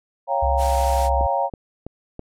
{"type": "chord", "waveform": "sine", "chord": "G half-diminished seventh", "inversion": "second", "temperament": "equal with one note detuned", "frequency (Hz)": [554.4, 698.5, 788.5, 932.3], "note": ["Db5", "F5", "G5", "Bb5"], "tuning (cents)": [0, 0, 10, 0], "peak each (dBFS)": -24, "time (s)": [0.27, 1.5], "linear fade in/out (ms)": 50}
{"type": "tone with pitch glide", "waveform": "sine", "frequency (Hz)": [67, 65.7], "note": ["C2", "C2"], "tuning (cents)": [42, 8], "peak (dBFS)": -20, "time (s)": [0.42, 1.27], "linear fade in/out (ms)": 10, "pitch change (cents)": -34, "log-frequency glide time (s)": [0.6, 0.73]}
{"type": "noise", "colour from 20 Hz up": "white", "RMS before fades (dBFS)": -33, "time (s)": [0.57, 1.1], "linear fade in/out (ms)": 50}
{"type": "click train", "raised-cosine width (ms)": 2, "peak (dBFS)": -19, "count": 4, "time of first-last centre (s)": [1.21, 2.194], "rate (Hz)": 3.05}
{"effects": ["low-pass 11000 Hz 12 dB/octave"]}